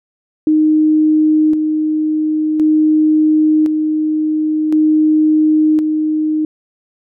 sine tone with tremolo, 309.2 Hz, D#4, 11 cents flat, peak -8 dBFS, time 0.47-6.45 s, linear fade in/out 2 ms, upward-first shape square, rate 0.47 Hz, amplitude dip 40%, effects none

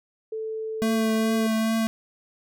sine tone, 440 Hz, A4, in tune, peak -28 dBFS, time 0.32-1.47 s, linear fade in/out 5 ms
square tone with vibrato, 222.6 Hz, A3, 20 cents sharp, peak -22 dBFS, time 0.82-1.87 s, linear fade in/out 0 ms, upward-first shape triangle, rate 2.4 Hz, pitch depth 17 cents each way
effects none

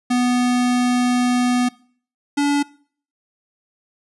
square tone pair in turn, 246.9 / 286.6 Hz, B3 / D4, 0 / -42 cents, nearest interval minor third, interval 258 cents, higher second, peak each -16 dBFS, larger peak neither, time 0.1-1.69 / 2.37-2.63 s, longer first, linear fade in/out 10 ms, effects noise-tail reverb RT60 0.5 s tail -22 dB re dry + resampled to 24000 Hz

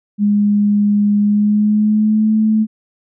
sine tone with pitch glide, 205.9 to 217.3 Hz, G#3 to A3, -15 to -21 cents, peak -10 dBFS, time 0.18-2.67 s, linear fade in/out 50 ms, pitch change +94 cents, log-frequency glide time 1.2-2.34 s, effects none

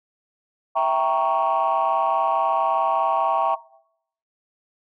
sine chord, E diminished seventh, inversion none, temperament equal, 659.3 / 784 / 932.3 / 1108.7 Hz, E5 / G5 / Bb5 / Db6, 0 / 0 / 0 / 0 cents, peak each -22 dBFS, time 0.75-3.56 s, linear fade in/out 20 ms, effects noise-tail reverb RT60 0.7 s tail -20 dB re dry + tanh soft clip ceiling -12 dBFS

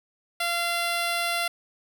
10% pulse tone, 688 Hz, F5, 26 cents flat, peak -16 dBFS, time 0.4-1.48 s, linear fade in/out 5 ms, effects none

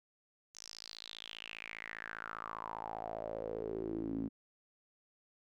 sawtooth tone with band-pass filter sweep, 55 Hz, A1, in tune, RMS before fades -43 dBFS, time 0.54-4.29 s, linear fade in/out 20 ms, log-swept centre 6100 to 250 Hz, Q 6.2, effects none

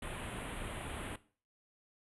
pink band-stop noise, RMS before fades -42 dBFS, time 0.02-1.16 s, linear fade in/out 5 ms, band 3400 to 9000 Hz, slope 48 dB/octave, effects noise-tail reverb RT60 0.4 s tail -17 dB re dry + resampled to 24000 Hz

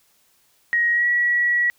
sine tone with pitch glide, 1888 to 1928.8 Hz, A#6 to B6, +22 to -41 cents, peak -16 dBFS, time 0.73-1.7 s, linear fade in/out 0 ms, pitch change +37 cents, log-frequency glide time 0.92-1.07 s, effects white hiss -61 dBFS RMS until 1.78 s

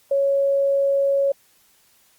sine tone, 554.4 Hz, C#5, in tune, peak -16 dBFS, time 0.11-1.32 s, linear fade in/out 5 ms, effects white hiss -58 dBFS RMS until 2.18 s + Opus 48 kbps

